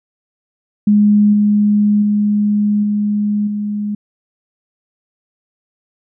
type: tone with level steps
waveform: sine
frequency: 207.7 Hz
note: G#3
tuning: in tune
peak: -7 / -9 / -11 / -13 / -17 dBFS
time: 0.87-3.95 s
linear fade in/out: 5 ms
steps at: 1.33 / 2.02 / 2.83 / 3.47 s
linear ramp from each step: 5 ms
effects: none